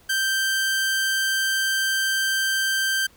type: tone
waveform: sawtooth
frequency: 1566 Hz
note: G6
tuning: 2 cents flat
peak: -17 dBFS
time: 0.09-3.07 s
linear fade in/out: 10 ms
effects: pink hiss -55 dBFS RMS until 3.16 s